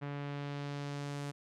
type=tone with low-pass filter sweep; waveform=sawtooth; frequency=143.1 Hz; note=D3; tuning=45 cents flat; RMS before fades=-40 dBFS; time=0.01-1.32 s; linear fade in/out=20 ms; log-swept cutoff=2200 to 9300 Hz; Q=1; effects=none